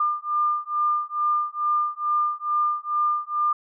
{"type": "beating tone pair", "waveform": "sine", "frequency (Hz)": [1200, 1202.3], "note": ["D6", "D6"], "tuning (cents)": [37, 40], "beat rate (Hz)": 2.3, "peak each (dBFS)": -24, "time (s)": [0, 3.53], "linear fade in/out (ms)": 5, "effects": []}